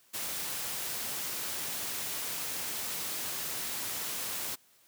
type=noise; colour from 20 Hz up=white; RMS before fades=-36 dBFS; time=0.13-4.56 s; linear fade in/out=20 ms; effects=white hiss -64 dBFS RMS until 4.87 s + high-pass 80 Hz 12 dB/octave

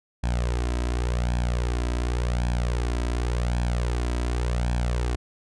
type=tone with flanger; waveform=sawtooth; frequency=60.1 Hz; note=B1; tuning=46 cents flat; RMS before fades=-25 dBFS; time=0.23-5.16 s; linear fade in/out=10 ms; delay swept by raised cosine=1.2 to 3.1 ms; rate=0.89 Hz; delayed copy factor=+0.65; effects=resampled to 22050 Hz

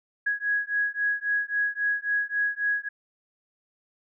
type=beating tone pair; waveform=sine; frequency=1661.2 / 1664.9 Hz; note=G#6 / G#6; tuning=0 / +4 cents; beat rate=3.7 Hz; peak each=-27 dBFS; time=0.26-2.89 s; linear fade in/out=10 ms; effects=none

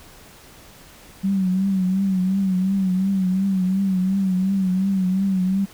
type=tone with vibrato; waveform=sine; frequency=189.8 Hz; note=F#3; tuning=44 cents sharp; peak=-17 dBFS; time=1.23-5.66 s; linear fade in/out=20 ms; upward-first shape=triangle; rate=2.8 Hz; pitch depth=77 cents each way; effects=pink hiss -46 dBFS RMS until 5.73 s

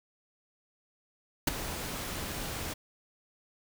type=noise with ADSR envelope; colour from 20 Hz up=pink; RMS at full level=-23 dBFS; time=1.47-2.74 s; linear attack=7 ms; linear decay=15 ms; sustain=-14 dB; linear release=12 ms; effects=none

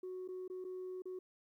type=tone with dropouts; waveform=sine; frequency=369.2 Hz; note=F#4; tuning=4 cents flat; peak=-40 dBFS; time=0.03-1.19 s; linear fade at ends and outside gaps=5 ms; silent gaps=0.278-0.286 / 0.479-0.499 / 0.643-0.648 / 1.021-1.055 s; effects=tanh soft clip ceiling -39 dBFS + 13-bit

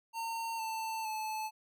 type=tone with pitch steps; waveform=square; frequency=912 / 890.1 / 868.8 Hz; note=A#5 / A5 / A5; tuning=-38 / +20 / -22 cents; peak=-36 dBFS; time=0.13-1.51 s; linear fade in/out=50 ms; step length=460 ms; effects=none

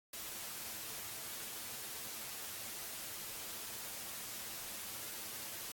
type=noise with comb filter; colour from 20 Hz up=white; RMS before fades=-45 dBFS; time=0.13-5.72 s; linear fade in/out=5 ms; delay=9 ms; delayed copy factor=+0.5; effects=AAC 64 kbps

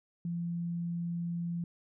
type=tone; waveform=sine; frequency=171.1 Hz; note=F3; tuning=35 cents flat; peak=-32 dBFS; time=0.25-1.64 s; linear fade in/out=2 ms; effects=none

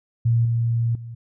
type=tone with level steps; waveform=sine; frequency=116.54 Hz; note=A#2; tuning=in tune; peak=-15 / -18 / -32 dBFS; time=0.25-1.15 s; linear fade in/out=10 ms; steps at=0.45 / 0.95 s; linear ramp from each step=2 ms; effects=none

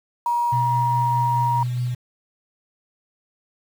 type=tone with pitch glide; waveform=sine; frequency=952 to 946.5 Hz; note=A#5 to A#5; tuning=+36 to +26 cents; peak=-18 dBFS; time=0.26-1.63 s; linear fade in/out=2 ms; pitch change=-10 cents; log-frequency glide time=0.51-1.1 s
type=tone with tremolo; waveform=sine; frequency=123.47 Hz; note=B2; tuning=in tune; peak=-20 dBFS; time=0.52-1.95 s; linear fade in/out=10 ms; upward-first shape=sine; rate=4.8 Hz; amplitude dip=25%
effects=tanh soft clip ceiling -9 dBFS + 7-bit

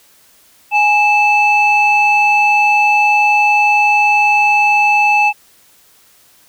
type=tone pair together; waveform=sine; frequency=830.6 / 2631 Hz; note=G#5 / E7; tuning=0 / -4 cents; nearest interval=octave + minor sixth; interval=1996 cents; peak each=-10 dBFS; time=0.71-5.33 s; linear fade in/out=50 ms; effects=tanh soft clip ceiling -3 dBFS + white hiss -49 dBFS RMS until 6.48 s

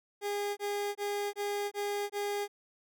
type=tone bursts; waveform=30% pulse; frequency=408.2 Hz; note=G#4; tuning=30 cents flat; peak=-29 dBFS; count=6; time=0.21-2.48 s; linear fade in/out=50 ms; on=360 ms; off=22 ms; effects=none

